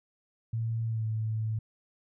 sine tone with pitch glide, 113.7 to 109.95 Hz, A#2 to A2, -43 to -1 cents, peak -28 dBFS, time 0.53-1.59 s, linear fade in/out 5 ms, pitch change -58 cents, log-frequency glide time 0.86-1.05 s, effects none

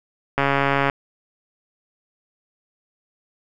click train, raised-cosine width 0.5 ms, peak -4 dBFS, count 73, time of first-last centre 0.38-0.898 s, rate 139 Hz, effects none

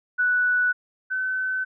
sine tone pair in turn, 1480 / 1519.9 Hz, F#6 / F#6, 0 / +46 cents, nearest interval unison, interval 46 cents, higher second, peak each -18 / -23 dBFS, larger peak first, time 0.18-0.73 / 1.1-1.65 s, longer neither, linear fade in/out 20 ms, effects none

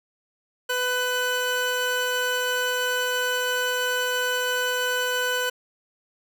30% pulse tone pair together, 499 / 1500 Hz, B4 / F#6, +18 / +23 cents, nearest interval octave + perfect fifth, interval 1905 cents, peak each -24 / -22 dBFS, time 0.69-5.5 s, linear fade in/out 10 ms, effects none

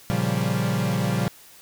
45% pulse chord, G half-diminished seventh, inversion first, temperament equal, 116.54 / 138.59 / 174.61 / 196 Hz, Bb2 / Db3 / F3 / G3, 0 / 0 / 0 / 0 cents, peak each -27 dBFS, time 0.1-1.28 s, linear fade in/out 0 ms, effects white hiss -49 dBFS RMS until 1.61 s

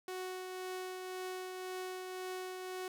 sawtooth tone with tremolo, 370 Hz, F#4, in tune, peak -35 dBFS, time 0.08-2.88 s, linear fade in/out 2 ms, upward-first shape triangle, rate 1.9 Hz, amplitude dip 35%, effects none

